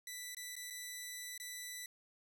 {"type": "tone with dropouts", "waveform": "10% pulse", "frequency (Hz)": 1979, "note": "B6", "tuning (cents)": 3, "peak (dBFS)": -35, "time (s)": [0.07, 1.86], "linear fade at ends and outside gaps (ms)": 2, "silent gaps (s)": [[0.348, 0.368], [0.555, 0.564], [0.702, 0.706], [1.378, 1.399]], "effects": []}